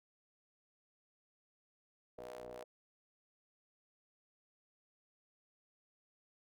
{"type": "ring-modulated tone", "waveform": "sawtooth", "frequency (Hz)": 61.74, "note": "B1", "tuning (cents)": 0, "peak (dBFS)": -40, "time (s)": [2.18, 2.64], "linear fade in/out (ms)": 5, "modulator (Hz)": 554, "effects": []}